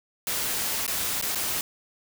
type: noise with dropouts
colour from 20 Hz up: white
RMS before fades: -28 dBFS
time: 0.27-1.61 s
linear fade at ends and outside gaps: 1 ms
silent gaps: 0.865-0.878 / 1.213-1.224 / 1.349-1.356 s
effects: none